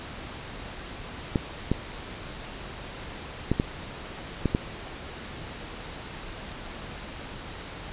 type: clicks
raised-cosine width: 3 ms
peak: -9 dBFS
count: 6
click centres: 1.358 / 1.716 / 3.516 / 3.599 / 4.457 / 4.549 s
effects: pink hiss -39 dBFS RMS until 7.92 s + resampled to 8000 Hz